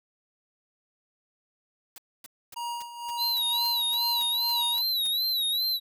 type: noise bursts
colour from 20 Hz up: white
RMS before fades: -44 dBFS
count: 12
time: 1.96-5.072 s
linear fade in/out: 2 ms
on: 21 ms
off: 260 ms
type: tone with tremolo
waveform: square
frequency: 948 Hz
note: A#5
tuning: 29 cents sharp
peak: -31 dBFS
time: 2.56-4.82 s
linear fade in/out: 10 ms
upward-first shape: sine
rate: 2.1 Hz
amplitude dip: 70%
type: tone with vibrato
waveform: square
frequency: 3923 Hz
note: B7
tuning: 12 cents flat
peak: -25 dBFS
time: 3.17-5.8 s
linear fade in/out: 50 ms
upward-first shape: sine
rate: 2.5 Hz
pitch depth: 97 cents each way
effects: none